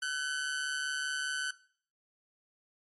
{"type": "tone with amplitude modulation", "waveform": "sawtooth", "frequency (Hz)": 1512, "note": "F#6", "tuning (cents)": 37, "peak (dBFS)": -26, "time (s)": [0.02, 1.51], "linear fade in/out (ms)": 5, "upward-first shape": "sine", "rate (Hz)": 145, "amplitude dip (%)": 60, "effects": ["noise-tail reverb RT60 0.5 s tail -18 dB re dry", "MP3 48 kbps"]}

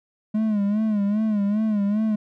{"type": "tone with vibrato", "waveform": "triangle", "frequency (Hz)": 209.8, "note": "G#3", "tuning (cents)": 18, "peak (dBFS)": -17, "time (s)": [0.34, 2.16], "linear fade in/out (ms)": 10, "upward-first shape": "sine", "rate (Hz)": 2.5, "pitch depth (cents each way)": 85, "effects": []}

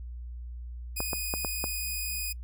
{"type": "tone", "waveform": "5% pulse", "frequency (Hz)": 2482, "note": "D#7", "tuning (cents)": -5, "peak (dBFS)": -22, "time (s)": [0.96, 2.33], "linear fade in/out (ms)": 10}
{"type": "clicks", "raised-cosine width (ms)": 1, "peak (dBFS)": -17, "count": 5, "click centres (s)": [1.004, 1.132, 1.339, 1.448, 1.641]}
{"effects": ["noise-tail reverb RT60 0.1 s tail -26 dB re dry", "added 60 Hz sine -37 dBFS peak until 2.43 s"]}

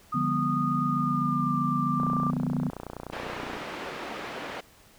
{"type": "tone with pitch glide", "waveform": "sine", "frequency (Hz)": [1233, 1183.5], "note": ["D#6", "D6"], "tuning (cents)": [-16, 13], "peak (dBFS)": -27, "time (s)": [0.12, 2.31], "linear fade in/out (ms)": 10, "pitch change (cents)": -71, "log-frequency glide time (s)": [0.86, 1.6]}
{"type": "chord", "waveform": "sine", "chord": "D diminished seventh", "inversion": "none", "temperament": "equal with one note detuned", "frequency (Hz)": [146.83, 174.61, 202.4, 246.9], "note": ["D3", "F3", "Ab3", "Cb4"], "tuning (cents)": [0, 0, -44, 0], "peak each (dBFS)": [-31, -31, -35, -29], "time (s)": [0.14, 2.7], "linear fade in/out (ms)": 10}
{"type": "click train", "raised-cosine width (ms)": 1, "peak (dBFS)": -22, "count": 48, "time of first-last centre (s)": [2, 3.567], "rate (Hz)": 30}
{"type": "band-pass noise", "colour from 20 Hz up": "pink", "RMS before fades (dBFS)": -37, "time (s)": [3.12, 4.61], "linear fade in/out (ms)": 10, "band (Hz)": [300, 2600], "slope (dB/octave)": 12}
{"effects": ["pink hiss -56 dBFS RMS until 4.98 s"]}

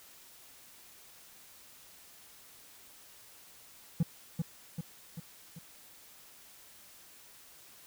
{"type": "tone with echo", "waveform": "triangle", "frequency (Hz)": 164.81, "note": "E3", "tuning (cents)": 0, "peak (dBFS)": -21, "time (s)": [4, 4.03], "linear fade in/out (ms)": 5, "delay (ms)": 390, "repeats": 4, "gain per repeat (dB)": -5, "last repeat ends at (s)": 5.59, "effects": ["tanh soft clip ceiling -18 dBFS", "white hiss -56 dBFS RMS until 7.86 s"]}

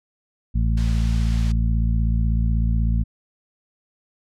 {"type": "harmonic tone", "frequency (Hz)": 56.2, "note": "A1", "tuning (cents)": 37, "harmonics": [1, 2, 3, 4], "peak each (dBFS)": [-18, -24, -28, -30], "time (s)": [0.54, 3.04], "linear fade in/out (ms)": 20}
{"type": "noise", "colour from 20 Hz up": "white", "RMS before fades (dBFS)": -35, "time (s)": [0.77, 1.52], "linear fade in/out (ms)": 5}
{"effects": ["low-pass 5000 Hz 12 dB/octave"]}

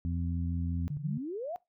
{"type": "harmonic tone", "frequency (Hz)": 85.3, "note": "F2", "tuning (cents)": -40, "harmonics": [1, 2, 3], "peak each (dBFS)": [-31, -36, -39], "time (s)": [0.05, 0.88], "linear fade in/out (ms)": 0}
{"type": "tone", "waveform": "sine", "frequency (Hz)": 146.83, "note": "D3", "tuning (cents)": 0, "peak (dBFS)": -31, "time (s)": [0.9, 1.18], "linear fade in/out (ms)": 5}
{"type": "exponential sweep", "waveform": "sine", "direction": "up", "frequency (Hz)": [130.81, 740], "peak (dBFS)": -34, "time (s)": [0.97, 1.56], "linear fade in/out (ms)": 0}
{"effects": ["noise-tail reverb RT60 0.2 s tail -22 dB re dry"]}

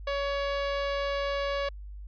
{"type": "tone", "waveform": "sawtooth", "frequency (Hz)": 562, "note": "C#5", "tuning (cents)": 24, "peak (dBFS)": -24, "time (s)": [0.07, 1.69], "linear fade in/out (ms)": 5, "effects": ["added 50 Hz sine -39 dBFS peak until 2.07 s", "resampled to 11025 Hz"]}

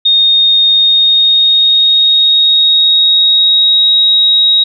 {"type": "tone with pitch glide", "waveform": "sine", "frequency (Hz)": [3698, 3798], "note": ["A#7", "A#7"], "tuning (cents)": [-15, 32], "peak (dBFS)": -5, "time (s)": [0.05, 4.64], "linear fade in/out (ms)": 10, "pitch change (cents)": 47, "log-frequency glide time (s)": [0.69, 3.89], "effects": []}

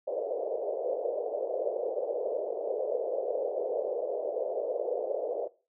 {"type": "band-pass noise", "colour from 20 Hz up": "pink", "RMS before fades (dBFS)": -32, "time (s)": [0.07, 5.48], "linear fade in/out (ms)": 10, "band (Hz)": [450, 610], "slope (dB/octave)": 48, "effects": ["noise-tail reverb RT60 0.3 s tail -17 dB re dry"]}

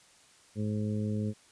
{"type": "harmonic tone", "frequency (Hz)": 105.9, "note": "G#2", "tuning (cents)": 34, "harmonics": [1, 2, 3, 4, 5], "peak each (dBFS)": [-32, -32, -43, -41, -45], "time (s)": [0.55, 1.34], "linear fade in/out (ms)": 50, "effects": ["white hiss -60 dBFS RMS until 1.51 s", "resampled to 22050 Hz"]}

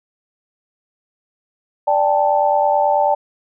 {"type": "chord", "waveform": "sine", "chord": "D suspended fourth", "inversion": "none", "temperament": "equal with one note detuned", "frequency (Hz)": [587.3, 790.8, 880], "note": ["D5", "G5", "A5"], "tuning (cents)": [0, 15, 0], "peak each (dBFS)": -17, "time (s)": [1.87, 3.15], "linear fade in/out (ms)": 10, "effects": []}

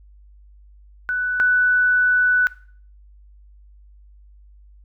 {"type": "tone pair in turn", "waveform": "sine", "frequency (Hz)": [1489, 1489], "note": ["F#6", "F#6"], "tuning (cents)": [11, 11], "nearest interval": "unison", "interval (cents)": 0, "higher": "neither", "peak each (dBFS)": [-19, -13], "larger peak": "second", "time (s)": [[1.09, 1.4], [1.4, 2.47]], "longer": "second", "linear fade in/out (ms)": 0, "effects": ["noise-tail reverb RT60 0.5 s tail -19 dB re dry", "added 50 Hz sine -45 dBFS peak until 4.84 s"]}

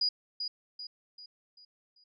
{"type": "tone with echo", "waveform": "sine", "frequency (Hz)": 4900, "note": "D#8", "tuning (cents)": -27, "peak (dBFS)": -25, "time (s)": [0.01, 0.09], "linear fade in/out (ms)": 5, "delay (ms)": 390, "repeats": 5, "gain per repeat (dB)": -7, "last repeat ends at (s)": 2.04, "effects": []}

